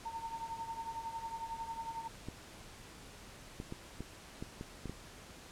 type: tone with tremolo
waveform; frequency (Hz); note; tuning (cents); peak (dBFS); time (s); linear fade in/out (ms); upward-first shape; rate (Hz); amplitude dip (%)
sine; 910; A#5; -42; -36; 0.05-2.08; 10; triangle; 11; 80
type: clicks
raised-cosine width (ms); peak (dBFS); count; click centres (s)
3; -28; 8; 2.286 / 3.601 / 3.724 / 4.006 / 4.425 / 4.611 / 4.857 / 4.896
effects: pink hiss -53 dBFS RMS until 5.51 s + low-pass 10000 Hz 12 dB/octave